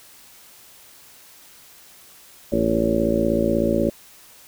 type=harmonic tone with a mistuned harmonic; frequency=56.3 Hz; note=A1; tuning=40 cents sharp; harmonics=1 / 2 / 3 / 4 / 5 / 6 / 7 / 8 / 9 / 10; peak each=-31 / -33 / -30 / -23 / -27 / -24 / -27 / -31 / -31 / -23 dBFS; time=2.52-3.9 s; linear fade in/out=5 ms; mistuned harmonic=8; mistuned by=+25 cents; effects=white hiss -48 dBFS RMS until 4.47 s